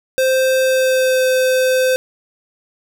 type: tone with pitch glide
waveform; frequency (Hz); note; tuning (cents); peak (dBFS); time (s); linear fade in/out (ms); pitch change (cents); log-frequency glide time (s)
square; 522 to 515.1; C5 to C5; -4 to -27; -13; 0.18-1.96; 0; -23; 0.61-1.26
effects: none